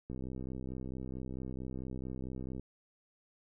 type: click train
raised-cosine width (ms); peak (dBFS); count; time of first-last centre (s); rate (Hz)
3; -29; 162; 0.1-2.596; 64.5
effects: none